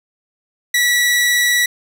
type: tone with vibrato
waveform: sawtooth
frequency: 1944 Hz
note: B6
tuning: 28 cents flat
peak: -9 dBFS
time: 0.74-1.66 s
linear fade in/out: 5 ms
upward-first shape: triangle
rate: 20 Hz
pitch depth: 19 cents each way
effects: none